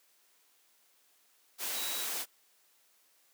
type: tone in noise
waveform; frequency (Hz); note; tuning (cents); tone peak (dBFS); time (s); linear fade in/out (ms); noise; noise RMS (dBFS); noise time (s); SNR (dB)
sine; 3880; B7; -31; -40; 1.73-2.07; 50; white; -36; 1.58-2.26; -7
effects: white hiss -68 dBFS RMS until 3.33 s + high-pass 300 Hz 12 dB/octave